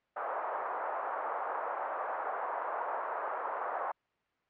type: band-pass noise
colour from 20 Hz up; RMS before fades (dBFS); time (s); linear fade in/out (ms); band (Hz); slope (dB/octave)
white; -36; 0.16-3.92; 10; 560 to 1200; 24
effects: white hiss -75 dBFS RMS until 4.49 s + low-pass 2000 Hz 12 dB/octave